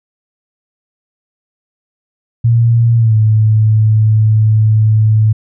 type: tone with pitch glide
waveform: sine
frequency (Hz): 116.54 to 108.74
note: A#2 to A2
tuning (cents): 0 to -20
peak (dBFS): -6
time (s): 2.44-5.33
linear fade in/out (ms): 10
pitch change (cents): -120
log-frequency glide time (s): 2.97-3.15
effects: none